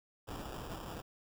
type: noise with sample-and-hold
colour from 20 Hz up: pink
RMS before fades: -44 dBFS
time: 0.27-1.02 s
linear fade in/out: 20 ms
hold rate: 2100 Hz
effects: none